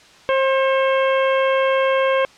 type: harmonic tone with a mistuned harmonic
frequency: 533 Hz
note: C5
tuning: 32 cents sharp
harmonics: 1 / 2 / 3 / 4 / 5 / 6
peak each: -16 / -22 / -26 / -28 / -30 / -32 dBFS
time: 0.29-2.25 s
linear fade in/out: 0 ms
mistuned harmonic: 4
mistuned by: +39 cents
effects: white hiss -47 dBFS RMS until 2.37 s + low-pass 5000 Hz 12 dB/octave